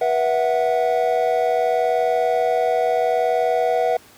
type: chord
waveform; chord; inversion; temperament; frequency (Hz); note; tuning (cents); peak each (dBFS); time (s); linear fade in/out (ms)
triangle; B suspended fourth; none; equal with one note detuned; 485.7 / 659.3 / 740; B4 / E5 / F#5; -29 / 0 / 0; -19; 0.01-3.97; 5
effects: pink hiss -48 dBFS RMS until 4.17 s + high-pass 100 Hz 12 dB/octave